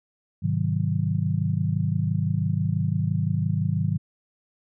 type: chord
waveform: sine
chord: Ab dominant seventh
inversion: none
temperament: just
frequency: 103.83 / 129.78 / 155.74 / 186.89 Hz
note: Ab2 / C3 / Eb3 / Gb3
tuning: 0 / -14 / +2 / +18 cents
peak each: -26 / -29 / -25 / -29 dBFS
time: 0.42-3.98 s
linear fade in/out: 20 ms
effects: none